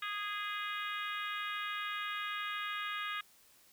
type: harmonic tone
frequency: 413 Hz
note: G#4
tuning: 10 cents flat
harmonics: 3 / 4 / 5 / 6 / 7 / 8 / 9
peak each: -40 / -42 / -44 / -46 / -47 / -48 / -49 dBFS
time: 0.02-3.21 s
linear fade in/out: 5 ms
effects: white hiss -64 dBFS RMS until 3.72 s